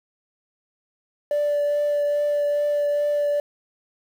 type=tone with vibrato; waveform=triangle; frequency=584 Hz; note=D5; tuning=10 cents flat; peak=-16 dBFS; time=1.31-3.4 s; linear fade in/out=2 ms; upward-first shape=triangle; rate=2.4 Hz; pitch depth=11 cents each way; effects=tanh soft clip ceiling -15 dBFS + 8-bit